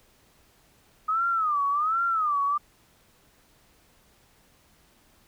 sine tone with vibrato, 1244.5 Hz, D#6, in tune, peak -22 dBFS, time 1.08-2.58 s, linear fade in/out 10 ms, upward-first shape sine, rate 1.3 Hz, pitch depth 180 cents each way, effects pink hiss -61 dBFS RMS until 5.27 s

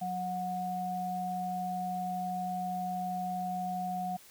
sine tone pair together, 182.5 / 730 Hz, F#3 / F#5, -24 / -24 cents, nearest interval 2 octaves, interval 2400 cents, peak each -38 / -33 dBFS, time 0.01-4.17 s, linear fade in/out 10 ms, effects white hiss -56 dBFS RMS until 4.3 s

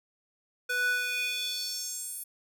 square tone with high-pass filter sweep, 493.9 Hz, B4, in tune, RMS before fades -32 dBFS, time 0.69-2.24 s, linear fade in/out 10 ms, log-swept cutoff 1100 to 11000 Hz, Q 3.6, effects none

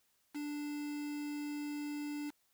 triangle tone with quantisation, 293.7 Hz, D4, in tune, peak -36 dBFS, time 0.34-2.31 s, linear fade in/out 20 ms, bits 8, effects white hiss -75 dBFS RMS until 2.53 s

